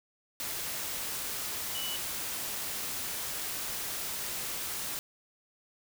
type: tone in noise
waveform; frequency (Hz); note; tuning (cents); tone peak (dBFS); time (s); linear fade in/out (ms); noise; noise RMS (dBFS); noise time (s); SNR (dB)
sine; 2960; F#7; 0; -36; 1.75-1.96; 0; white; -36; 0.4-4.99; -3
effects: none